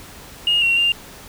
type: tone with pitch steps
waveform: sine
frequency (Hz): 2852 / 2742 / 2794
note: F7 / F7 / F7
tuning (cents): +36 / -32 / 0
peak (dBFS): -13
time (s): 0.47-0.92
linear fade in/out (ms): 2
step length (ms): 150
effects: tanh soft clip ceiling -9 dBFS + pink hiss -40 dBFS RMS until 1.28 s